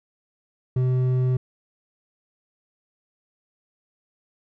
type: tone with hard clipping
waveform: sine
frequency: 127.5 Hz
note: C3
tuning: 44 cents flat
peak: -20 dBFS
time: 0.76-1.37 s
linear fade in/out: 5 ms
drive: 6 dB
effects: none